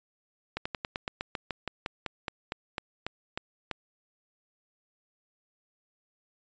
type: slowing click train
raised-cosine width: 0.3 ms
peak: -16 dBFS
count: 18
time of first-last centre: 0.57-3.713 s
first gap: 85 ms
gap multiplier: 1.09
effects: resampled to 16000 Hz